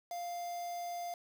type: tone with quantisation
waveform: triangle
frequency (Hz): 698.5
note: F5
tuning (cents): 0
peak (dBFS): -36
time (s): 0.11-1.14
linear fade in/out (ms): 2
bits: 8
effects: none